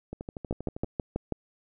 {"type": "two click trains", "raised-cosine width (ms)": 2, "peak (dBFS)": [-15, -23], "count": [6, 10], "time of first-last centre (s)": [[0.51, 1.323], [0.13, 0.844]], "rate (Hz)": [6.15, 12.6], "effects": []}